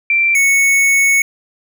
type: tone pair in turn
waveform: sine / square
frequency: 2352 / 2212 Hz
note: D7 / C#7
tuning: +2 / -4 cents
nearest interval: minor second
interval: 106 cents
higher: first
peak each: -10 dBFS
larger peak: neither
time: 0.1-0.35 / 0.35-1.22 s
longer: second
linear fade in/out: 2 ms
effects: none